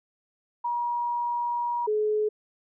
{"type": "tone pair in turn", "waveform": "sine", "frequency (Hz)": [956, 425.8], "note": ["A#5", "G#4"], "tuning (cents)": [43, 43], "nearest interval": "octave + major second", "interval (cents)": 1400, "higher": "first", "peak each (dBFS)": [-25, -22], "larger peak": "second", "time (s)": [[0.64, 1.87], [1.87, 2.29]], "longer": "first", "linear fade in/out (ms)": 10, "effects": []}